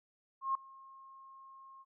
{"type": "tone with ADSR envelope", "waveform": "sine", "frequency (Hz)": 1074, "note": "C6", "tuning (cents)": 45, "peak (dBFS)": -28, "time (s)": [0.41, 1.85], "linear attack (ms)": 140, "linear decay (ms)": 3, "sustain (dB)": -24, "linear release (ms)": 38, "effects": []}